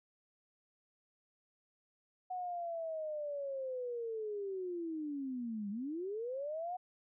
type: linear two-way sweep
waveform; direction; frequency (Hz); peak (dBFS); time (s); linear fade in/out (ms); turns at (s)
sine; down then up; 740 to 196.8 to 739; -37; 2.3-6.77; 10; 5.7
effects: none